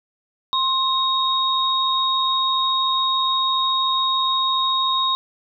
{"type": "tone pair together", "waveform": "sine", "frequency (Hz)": [1056, 3753], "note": ["C6", "A#7"], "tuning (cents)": [16, 11], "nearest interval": "octave + minor seventh", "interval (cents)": 2195, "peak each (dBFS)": -20, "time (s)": [0.53, 5.15], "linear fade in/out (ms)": 0, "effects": []}